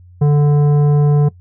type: tone with tanh clipping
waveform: triangle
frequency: 146.4 Hz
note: D3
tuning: 5 cents flat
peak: -10 dBFS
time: 0.21-1.29 s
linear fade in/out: 10 ms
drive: 15 dB
effects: noise-tail reverb RT60 0.1 s tail -20 dB re dry + added 89 Hz sine -39 dBFS peak until 1.4 s